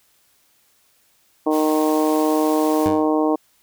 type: harmonic tone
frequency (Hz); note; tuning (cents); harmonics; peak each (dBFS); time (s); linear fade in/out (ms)
154.6; D#3; -11; 2 / 3 / 4 / 5 / 6 / 7; -18 / -22 / -24 / -26 / -28 / -29; 1.46-3.36; 10
type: high-pass noise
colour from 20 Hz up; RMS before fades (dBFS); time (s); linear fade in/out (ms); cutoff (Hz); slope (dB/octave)
white; -35; 1.5-2.89; 50; 720; 96
type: tone with exponential decay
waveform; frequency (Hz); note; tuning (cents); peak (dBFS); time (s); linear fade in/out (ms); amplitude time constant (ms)
15% pulse; 98; G2; 0; -15; 2.86-3.16; 0; 65
effects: white hiss -60 dBFS RMS until 3.62 s